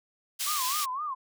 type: high-pass noise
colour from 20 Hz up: pink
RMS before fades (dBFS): -31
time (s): 0.39-0.86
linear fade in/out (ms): 20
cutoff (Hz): 3400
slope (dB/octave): 12
type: tone with vibrato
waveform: sine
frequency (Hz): 1113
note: C#6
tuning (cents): +7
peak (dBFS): -30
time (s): 0.46-1.15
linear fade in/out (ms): 20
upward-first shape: sine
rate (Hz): 3.9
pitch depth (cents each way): 180
effects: none